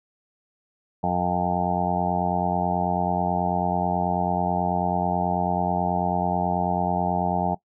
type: harmonic tone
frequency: 89.2 Hz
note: F2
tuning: 37 cents sharp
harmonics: 1 / 2 / 3 / 4 / 5 / 7 / 8 / 9 / 10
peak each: -34 / -26 / -35 / -35 / -34 / -31 / -28 / -27 / -31 dBFS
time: 1.03-7.55 s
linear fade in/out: 10 ms
effects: noise-tail reverb RT60 0.1 s tail -19 dB re dry